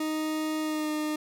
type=tone with pitch glide; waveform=40% pulse; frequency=311.1 to 305 Hz; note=D#4 to D#4; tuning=0 to -34 cents; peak=-27 dBFS; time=0-1.16 s; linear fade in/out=5 ms; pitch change=-34 cents; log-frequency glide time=0.61-0.9 s; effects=none